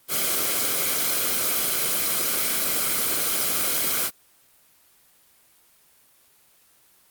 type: noise with comb filter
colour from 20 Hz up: white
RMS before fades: -23 dBFS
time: 0.08-4.11 s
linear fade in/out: 50 ms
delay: 1.1 ms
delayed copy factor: -0.75
effects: white hiss -58 dBFS RMS until 7.1 s + Opus 24 kbps